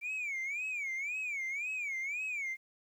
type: tone with vibrato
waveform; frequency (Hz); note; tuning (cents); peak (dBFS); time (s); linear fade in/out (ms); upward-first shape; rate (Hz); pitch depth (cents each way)
sine; 2313; D7; -27; -32; 0.01-2.57; 50; sine; 1.9; 180
effects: tanh soft clip ceiling -33 dBFS + 11-bit